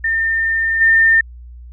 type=tone with level steps; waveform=sine; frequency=1808 Hz; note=A6; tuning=47 cents sharp; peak=-14 / -8 dBFS; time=0.04-1.21 s; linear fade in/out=5 ms; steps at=0.8 s; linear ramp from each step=20 ms; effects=added 60 Hz sine -33 dBFS peak until 1.72 s